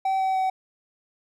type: tone with pitch steps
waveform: triangle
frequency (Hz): 768 / 762.3 / 756.6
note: G5 / G5 / F#5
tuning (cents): -36 / -49 / +38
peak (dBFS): -19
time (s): 0.05-0.5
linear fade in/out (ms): 5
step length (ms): 150
effects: none